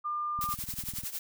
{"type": "tone", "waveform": "sine", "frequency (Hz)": 1200, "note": "D6", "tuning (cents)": 37, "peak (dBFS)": -30, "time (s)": [0.04, 0.55], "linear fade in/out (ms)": 20}
{"type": "click train", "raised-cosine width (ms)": 5, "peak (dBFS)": -31, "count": 14, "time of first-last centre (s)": [0.39, 1.037], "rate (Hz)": 20.1}
{"type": "noise with tremolo", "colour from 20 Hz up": "blue", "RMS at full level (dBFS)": -34, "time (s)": [0.41, 1.19], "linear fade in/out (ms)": 2, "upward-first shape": "triangle", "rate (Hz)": 11, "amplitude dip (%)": 85}
{"effects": []}